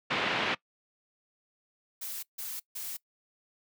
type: low-pass noise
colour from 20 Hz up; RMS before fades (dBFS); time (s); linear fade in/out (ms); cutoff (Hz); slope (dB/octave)
white; -30; 0.1-0.55; 10; 3100; 24
type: noise bursts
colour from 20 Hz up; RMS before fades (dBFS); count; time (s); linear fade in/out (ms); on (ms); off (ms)
blue; -38; 3; 2.01-2.97; 10; 220; 150
effects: noise-tail reverb RT60 0.1 s tail -22 dB re dry + high-pass 150 Hz 12 dB/octave